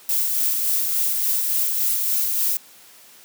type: noise with tremolo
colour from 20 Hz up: violet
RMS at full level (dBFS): -20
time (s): 0.09-2.57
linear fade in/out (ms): 2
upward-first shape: sine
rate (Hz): 3.5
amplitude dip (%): 30
effects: white hiss -48 dBFS RMS until 3.24 s + high-pass 150 Hz 12 dB/octave